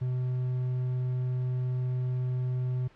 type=tone; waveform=triangle; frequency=126.5 Hz; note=B2; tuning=42 cents sharp; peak=-25 dBFS; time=0.01-2.88 s; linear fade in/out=10 ms; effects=pink hiss -59 dBFS RMS until 2.95 s + low-pass 3000 Hz 12 dB/octave